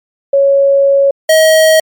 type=tone pair in turn; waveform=sine / square; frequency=554.4 / 634.7 Hz; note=C#5 / D#5; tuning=0 / +34 cents; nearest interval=major second; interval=234 cents; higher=second; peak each=-5 dBFS; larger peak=neither; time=0.33-1.11 / 1.29-1.8 s; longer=first; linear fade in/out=5 ms; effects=MP3 96 kbps